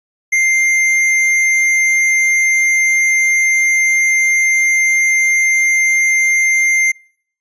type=tone with hard clipping; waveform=sine; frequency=2099 Hz; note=C7; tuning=5 cents sharp; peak=-12 dBFS; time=0.32-6.92 s; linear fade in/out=10 ms; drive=11 dB; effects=noise-tail reverb RT60 0.6 s tail -26 dB re dry + resampled to 22050 Hz